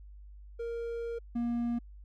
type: tone pair in turn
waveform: triangle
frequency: 466.2 / 237 Hz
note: A#4 / A#3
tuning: 0 / +29 cents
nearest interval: octave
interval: 1171 cents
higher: first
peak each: -32 / -27 dBFS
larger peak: second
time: 0.59-1.19 / 1.35-1.79 s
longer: first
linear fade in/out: 10 ms
effects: added 50 Hz sine -47 dBFS peak until 2.04 s